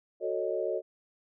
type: chord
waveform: sine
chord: D# half-diminished seventh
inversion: first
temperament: equal with one note detuned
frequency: 370 / 444.6 / 554.4 / 622.3 Hz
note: F#4 / A4 / C#5 / D#5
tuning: 0 / +18 / 0 / 0 cents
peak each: -34 dBFS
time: 0.2-0.82 s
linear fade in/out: 50 ms
effects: none